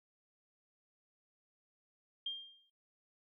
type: tone with exponential decay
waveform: sine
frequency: 3200 Hz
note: G7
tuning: 35 cents sharp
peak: -34 dBFS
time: 2.26-2.7 s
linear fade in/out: 5 ms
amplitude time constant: 94 ms
effects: noise-tail reverb RT60 0.5 s tail -23 dB re dry